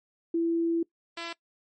sine / 5% pulse tone pair in turn, 334 / 337.1 Hz, E4 / E4, +23 / +39 cents, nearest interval unison, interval 16 cents, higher second, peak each -23 dBFS, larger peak neither, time 0.34-0.83 / 1.17-1.33 s, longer first, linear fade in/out 5 ms, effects noise-tail reverb RT60 0.1 s tail -22 dB re dry + MP3 32 kbps

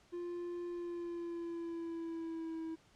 triangle tone with pitch glide, 349.2 to 323.9 Hz, F4 to E4, 0 to -30 cents, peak -37 dBFS, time 0.12-2.76 s, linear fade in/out 20 ms, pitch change -130 cents, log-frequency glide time 0.69-2.63 s, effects pink hiss -67 dBFS RMS until 2.95 s + low-pass 7000 Hz 12 dB/octave

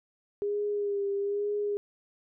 sine tone with vibrato, 406.2 Hz, G#4, 38 cents flat, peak -27 dBFS, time 0.42-1.77 s, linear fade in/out 0 ms, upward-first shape sine, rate 1.1 Hz, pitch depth 32 cents each way, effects none

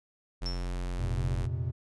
square tone, 44.56 Hz, F1, 36 cents sharp, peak -32 dBFS, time 0.41-1.47 s, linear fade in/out 20 ms
sine tone with exponential decay, 5400 Hz, E8, 41 cents sharp, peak -31 dBFS, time 0.46-0.7 s, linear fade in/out 0 ms, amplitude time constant 51 ms
triangle chord, F suspended fourth, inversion none, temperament equal with one note detuned, 86.4 / 116.54 / 130.81 Hz, F2 / Bb2 / C3, -18 / 0 / 0 cents, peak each -32 / -32 / -32 dBFS, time 0.98-1.72 s, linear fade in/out 20 ms
effects resampled to 24000 Hz

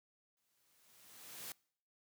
white noise with exponential growth, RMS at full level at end -45 dBFS, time 0.37-1.52 s, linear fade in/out 1 ms, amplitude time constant 250 ms, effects noise-tail reverb RT60 0.6 s tail -25 dB re dry + high-pass 80 Hz 12 dB/octave

